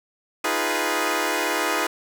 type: chord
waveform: 10% pulse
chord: F half-diminished seventh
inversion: third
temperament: equal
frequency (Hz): 311.1 / 349.2 / 415.3 / 493.9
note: Eb4 / F4 / Ab4 / Cb5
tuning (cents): 0 / 0 / 0 / 0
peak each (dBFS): -19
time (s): 0.44-1.87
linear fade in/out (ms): 5
effects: none